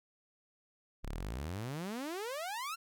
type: exponential sweep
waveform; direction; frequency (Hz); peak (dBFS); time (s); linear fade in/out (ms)
sawtooth; up; 30.45 to 1396.9; -34; 1.03-2.76; 20
effects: none